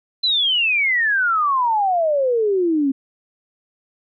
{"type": "exponential sweep", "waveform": "sine", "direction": "down", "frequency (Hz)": [4100, 264.2], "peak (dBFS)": -15, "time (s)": [0.23, 2.92], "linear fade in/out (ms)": 10, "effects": []}